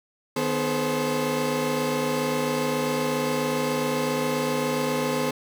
30% pulse tone cluster, 153.5 / 249.3 / 429.2 / 526 Hz, D#3 / B3 / A4 / C5, -23 / +16 / -43 / +9 cents, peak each -30 / -25 / -26 / -26 dBFS, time 0.36-5.31 s, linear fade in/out 5 ms, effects none

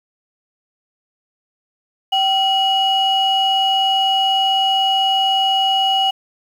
sine tone pair together, 772.3 / 2909 Hz, G5 / F#7, -26 / -30 cents, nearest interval octave + major seventh, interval 2296 cents, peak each -15 dBFS, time 2.12-6.11 s, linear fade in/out 10 ms, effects tanh soft clip ceiling -8 dBFS + 7-bit

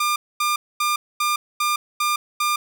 sawtooth tone bursts, 1200 Hz, D6, 37 cents sharp, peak -15 dBFS, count 7, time 0-2.56 s, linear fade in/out 5 ms, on 160 ms, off 240 ms, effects none

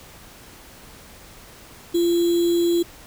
sine tone with sample-and-hold, 343.1 Hz, F4, 31 cents flat, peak -16 dBFS, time 1.94-2.83 s, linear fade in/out 10 ms, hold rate 3675 Hz, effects pink hiss -45 dBFS RMS until 3.06 s

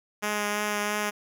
5% pulse tone with vibrato, 208.3 Hz, G#3, 5 cents sharp, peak -15 dBFS, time 0.22-1.11 s, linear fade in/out 20 ms, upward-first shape triangle, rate 3 Hz, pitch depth 16 cents each way, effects none

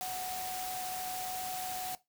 sine tone in noise, 740 Hz, F#5, in tune, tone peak -37 dBFS, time 0.01-1.95 s, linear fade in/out 0 ms, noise white, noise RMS -41 dBFS, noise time 0.01-1.95 s, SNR +1 dB, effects noise-tail reverb RT60 0.2 s tail -18 dB re dry

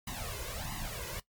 pink noise with flanger, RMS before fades -39 dBFS, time 0.07-1.2 s, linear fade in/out 5 ms, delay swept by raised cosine 1 to 1.99 ms, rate 1.5 Hz, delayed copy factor +0.9, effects noise-tail reverb RT60 0.1 s tail -18 dB re dry + MP3 96 kbps

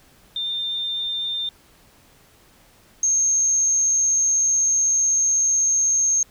sine tone pair in turn, 3604 / 6422 Hz, A7 / G8, +41 / +41 cents, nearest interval minor seventh, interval 1000 cents, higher second, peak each -23 / -16 dBFS, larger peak second, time 0.36-1.49 / 3.03-6.23 s, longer second, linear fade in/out 2 ms, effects pink hiss -54 dBFS RMS until 6.3 s

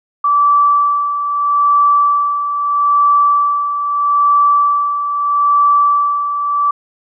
sine tone with tremolo, 1159 Hz, D6, 23 cents flat, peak -7 dBFS, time 0.24-6.71 s, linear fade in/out 5 ms, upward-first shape sine, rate 0.78 Hz, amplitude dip 60%, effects none

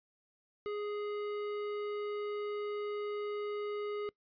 sine tone with tanh clipping, 415.3 Hz, G#4, in tune, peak -37 dBFS, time 0.66-4.09 s, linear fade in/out 0 ms, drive 15 dB, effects noise-tail reverb RT60 0.1 s tail -23 dB re dry + resampled to 11025 Hz

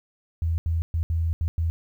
sine tone bursts at uneven times, 82.41 Hz, E2, in tune, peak -21 dBFS, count 6, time 0.42-0.58 / 0.66-0.82 / 0.94-1.03 / 1.1-1.33 / 1.41-1.48 / 1.58-1.7 s, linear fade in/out 0 ms, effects 10-bit

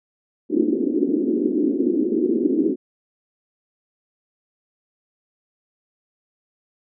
white band-pass noise, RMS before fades -20 dBFS, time 0.49-2.76 s, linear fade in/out 50 ms, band 240 to 370 Hz, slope 48 dB/octave, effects none

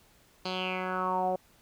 10% pulse tone with low-pass filter sweep, 185 Hz, F#3, in tune, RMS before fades -31 dBFS, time 0.45-1.36 s, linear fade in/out 5 ms, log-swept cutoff 4300 to 610 Hz, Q 5.2, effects pink hiss -62 dBFS RMS until 1.61 s

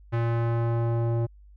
square tone with low-pass filter sweep, 116.54 Hz, A#2, in tune, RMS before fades -25 dBFS, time 0.12-1.27 s, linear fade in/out 20 ms, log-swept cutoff 1900 to 620 Hz, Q 0.97, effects added 50 Hz sine -48 dBFS peak until 1.56 s

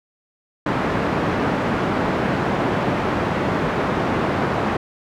pink band-pass noise, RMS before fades -21 dBFS, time 0.66-4.77 s, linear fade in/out 5 ms, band 130 to 1500 Hz, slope 12 dB/octave, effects none

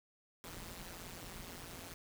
pink noise with amplitude modulation, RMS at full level -45 dBFS, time 0.44-1.94 s, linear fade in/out 0 ms, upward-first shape sine, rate 174 Hz, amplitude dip 90%, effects none

